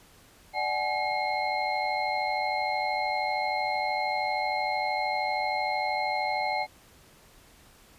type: tone cluster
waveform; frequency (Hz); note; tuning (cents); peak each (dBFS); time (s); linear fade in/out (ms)
sine; 597 / 755 / 848 / 2153 / 4145; D5 / F#5 / G#5 / C7 / C8; +28 / +35 / +36 / +49 / -17; -35 / -30 / -31 / -32 / -39; 0.53-6.67; 50
effects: pink hiss -56 dBFS RMS until 7.98 s + resampled to 32000 Hz